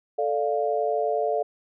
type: chord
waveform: sine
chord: D minor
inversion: second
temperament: equal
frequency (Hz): 440 / 587.3 / 698.5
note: A4 / D5 / F5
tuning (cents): 0 / 0 / 0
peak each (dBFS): -26 / -27 / -26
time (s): 0.18-1.43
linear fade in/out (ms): 10
effects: none